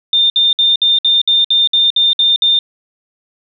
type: tone bursts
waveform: sine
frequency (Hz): 3612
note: A7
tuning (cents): +45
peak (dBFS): -8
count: 11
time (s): 0.13-2.59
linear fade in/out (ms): 2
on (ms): 170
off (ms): 59
effects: none